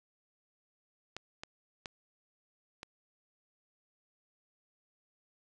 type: clicks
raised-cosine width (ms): 0.2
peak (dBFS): -23 / -24 / -22 / -25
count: 4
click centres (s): 1.166 / 1.435 / 1.858 / 2.831
effects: resampled to 24000 Hz + 8-bit